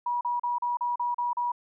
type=tone bursts; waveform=sine; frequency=966 Hz; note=B5; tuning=39 cents flat; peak=-25 dBFS; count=8; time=0.06-1.519 s; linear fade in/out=5 ms; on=150 ms; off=37 ms; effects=none